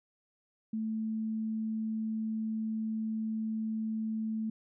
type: tone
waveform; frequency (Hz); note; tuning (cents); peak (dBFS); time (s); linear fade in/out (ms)
sine; 220; A3; 0; -31; 0.73-4.5; 5
effects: none